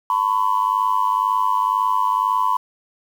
sine tone with amplitude modulation, 1006 Hz, B5, 32 cents sharp, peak -11 dBFS, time 0.1-2.57 s, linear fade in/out 2 ms, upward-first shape sine, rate 102 Hz, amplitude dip 95%, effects tanh soft clip ceiling -8 dBFS + 7-bit

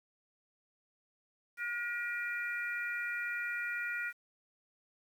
harmonic tone, 478 Hz, A#4, 43 cents sharp, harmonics 3 / 4 / 5, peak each -37 / -39 / -41 dBFS, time 1.57-4.13 s, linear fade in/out 50 ms, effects 10-bit

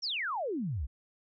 sine exponential sweep, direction down, 5800 to 56.9 Hz, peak -31 dBFS, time 0.02-0.87 s, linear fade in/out 20 ms, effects none

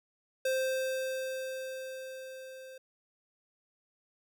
square tone with level ramp, 523 Hz, C5, 1 cent flat, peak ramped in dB -28 to -47 dBFS, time 0.45-2.78 s, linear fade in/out 5 ms, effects none

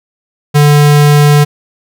square tone, 146.83 Hz, D3, in tune, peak -4 dBFS, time 0.54-1.45 s, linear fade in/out 20 ms, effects none

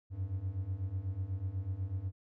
triangle beating tone pair, 90.1 / 98.2 Hz, F#2 / G2, -45 / +4 cents, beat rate 8.1 Hz, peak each -37 / -34 dBFS, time 0.1-2.12 s, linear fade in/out 50 ms, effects none

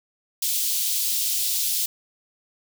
white high-pass noise, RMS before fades -24 dBFS, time 0.42-1.86 s, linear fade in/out 5 ms, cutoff 3200 Hz, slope 24 dB/octave, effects none

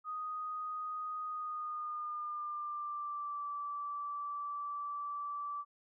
sine tone with pitch glide, 1244.5 to 1161.2 Hz, D#6 to D6, 0 to -20 cents, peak -37 dBFS, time 0.04-5.65 s, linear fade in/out 50 ms, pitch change -120 cents, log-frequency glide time 1.25-3.46 s, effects none

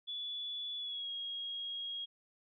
sine tone with pitch glide, 3434 to 3281 Hz, A7 to G#7, -43 to -22 cents, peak -38 dBFS, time 0.07-2.06 s, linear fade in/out 20 ms, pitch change -79 cents, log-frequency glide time 0.78-1.1 s, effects none

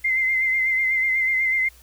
sine tone with vibrato, 2078 Hz, C7, 12 cents flat, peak -18 dBFS, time 0.04-1.69 s, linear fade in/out 10 ms, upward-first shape sine, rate 8.1 Hz, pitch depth 32 cents each way, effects added 60 Hz sine -50 dBFS peak until 1.82 s + white hiss -53 dBFS RMS until 1.82 s

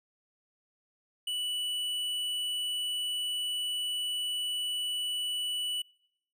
sine tone with tanh clipping, 2960 Hz, F#7, in tune, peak -32 dBFS, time 1.27-5.82 s, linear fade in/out 5 ms, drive 11 dB, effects noise-tail reverb RT60 0.8 s tail -26 dB re dry

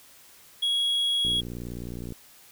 triangle tone, 3322 Hz, G#7, in tune, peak -21 dBFS, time 0.62-1.41 s, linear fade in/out 10 ms
click train, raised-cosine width 3 ms, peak -24 dBFS, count 53, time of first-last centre 1.25-2.122 s, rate 59.6 Hz
effects white hiss -53 dBFS RMS until 2.51 s

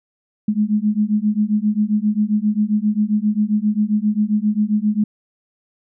sine beating tone pair, 207.3 / 214.8 Hz, G#3 / A3, -3 / -41 cents, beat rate 7.5 Hz, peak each -18 dBFS, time 0.48-5.04 s, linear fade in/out 5 ms, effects none

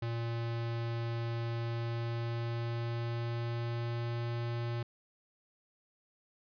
square tone with pitch glide, 116.54 to 118.03 Hz, A#2 to A#2, 0 to +22 cents, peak -34 dBFS, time 0.02-4.83 s, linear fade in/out 5 ms, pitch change +22 cents, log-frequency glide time 1.51-4.28 s, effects resampled to 11025 Hz

